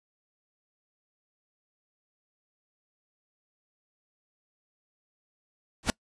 pink noise with exponential growth, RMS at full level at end -19 dBFS, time 5.83-5.9 s, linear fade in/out 0 ms, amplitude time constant 15 ms, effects noise-tail reverb RT60 0.1 s tail -25 dB re dry + resampled to 22050 Hz

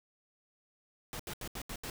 pink noise bursts, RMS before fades -41 dBFS, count 6, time 1.13-1.899 s, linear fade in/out 0 ms, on 64 ms, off 77 ms, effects none

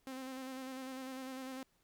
sawtooth tone with vibrato, 261.6 Hz, C4, in tune, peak -39 dBFS, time 0.07-1.63 s, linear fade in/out 0 ms, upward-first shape square, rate 10 Hz, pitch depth 25 cents each way, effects pink hiss -75 dBFS RMS until 1.83 s

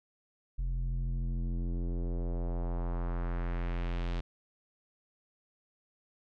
square tone with low-pass filter sweep, 43.33 Hz, F1, 13 cents flat, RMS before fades -33 dBFS, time 0.58-4.21 s, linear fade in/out 10 ms, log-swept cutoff 93 to 3900 Hz, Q 1.4, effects none

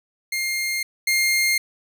sawtooth tone pair in turn, 2120 / 2120 Hz, C7 / C7, +22 / +22 cents, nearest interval unison, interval 0 cents, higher neither, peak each -19 / -14 dBFS, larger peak second, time 0.32-0.83 / 1.07-1.58 s, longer neither, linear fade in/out 5 ms, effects none

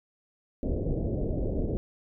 pink low-pass noise, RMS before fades -29 dBFS, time 0.63-1.77 s, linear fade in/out 0 ms, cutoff 590 Hz, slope 48 dB/octave, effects none

